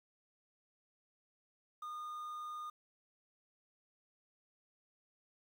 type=tone with quantisation; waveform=triangle; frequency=1222 Hz; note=D#6; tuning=32 cents flat; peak=-40 dBFS; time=1.82-2.7 s; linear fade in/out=5 ms; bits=11; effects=none